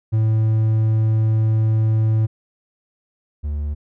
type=tone pair in turn; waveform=triangle; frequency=110 / 73.65 Hz; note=A2 / D2; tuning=0 / +6 cents; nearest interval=perfect fifth; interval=694 cents; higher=first; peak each=-12 / -19 dBFS; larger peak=first; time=0.12-2.27 / 3.43-3.75 s; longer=first; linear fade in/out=20 ms; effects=none